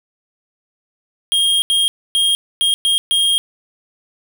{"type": "tone bursts at uneven times", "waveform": "square", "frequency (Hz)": 3237, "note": "G#7", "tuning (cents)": -45, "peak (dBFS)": -13, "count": 6, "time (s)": [[1.32, 1.62], [1.7, 1.88], [2.15, 2.35], [2.61, 2.74], [2.85, 2.98], [3.11, 3.38]], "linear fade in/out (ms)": 0, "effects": []}